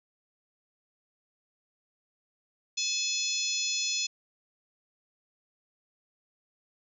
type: harmonic tone with a mistuned harmonic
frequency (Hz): 859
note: A5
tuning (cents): -42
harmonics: 3 / 4 / 5 / 6 / 7 / 8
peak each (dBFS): -35 / -35 / -35 / -35 / -35 / -35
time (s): 2.77-4.07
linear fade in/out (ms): 10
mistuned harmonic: 5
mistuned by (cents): -42
effects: none